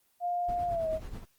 sine tone with pitch glide, 705 to 635.4 Hz, F5 to D#5, +16 to +36 cents, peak -28 dBFS, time 0.2-1 s, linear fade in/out 50 ms, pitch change -180 cents, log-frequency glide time 0.67-0.88 s
brown noise with tremolo, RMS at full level -39 dBFS, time 0.48-1.25 s, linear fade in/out 10 ms, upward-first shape sine, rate 9.2 Hz, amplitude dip 60%
effects white hiss -70 dBFS RMS until 1.38 s + Opus 24 kbps

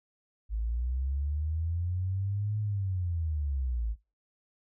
sine linear two-way sweep, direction up then down, 51.91 to 107 to 51.91 Hz, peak -28 dBFS, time 0.49-3.96 s, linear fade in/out 50 ms, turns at 2.59 s, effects noise-tail reverb RT60 0.3 s tail -24 dB re dry

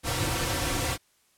pink noise with comb filter, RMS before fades -28 dBFS, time 0.03-0.98 s, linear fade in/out 50 ms, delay 4.8 ms, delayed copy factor -0.9, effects white hiss -66 dBFS RMS until 1.37 s + low-pass 12000 Hz 12 dB/octave

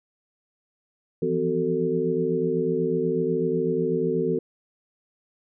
sine tone cluster, 165.5 / 173.6 / 252.8 / 374.2 / 446.8 Hz, E3 / F3 / B3 / F#4 / A4, +7 / -10 / +41 / +20 / +27 cents, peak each -30 / -34 / -29 / -26 / -25 dBFS, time 1.22-4.39 s, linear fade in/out 5 ms, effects none

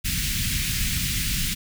pink band-stop noise, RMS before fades -25 dBFS, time 0.04-1.55 s, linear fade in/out 20 ms, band 200 to 2000 Hz, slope 24 dB/octave, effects none

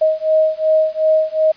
sine beating tone pair, 627 / 629.7 Hz, D#5 / D#5, +13 / +21 cents, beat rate 2.7 Hz, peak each -15 dBFS, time 0.01-1.52 s, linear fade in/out 10 ms, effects white hiss -45 dBFS RMS until 1.56 s + resampled to 11025 Hz

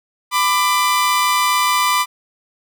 sawtooth tone pair together, 1000 / 1184.5 Hz, B5 / D6, +21 / +14 cents, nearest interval minor third, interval 293 cents, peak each -13 dBFS, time 0.31-2.06 s, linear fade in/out 50 ms, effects none

